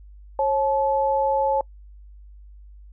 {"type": "tone pair together", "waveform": "sine", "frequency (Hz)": [544, 863.5], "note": ["C#5", "A5"], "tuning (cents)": [-33, -33], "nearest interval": "minor sixth", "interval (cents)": 800, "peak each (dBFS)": -21, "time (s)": [0.39, 1.61], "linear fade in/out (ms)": 2, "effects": ["noise-tail reverb RT60 0.1 s tail -26 dB re dry", "added 50 Hz sine -42 dBFS peak until 2.92 s"]}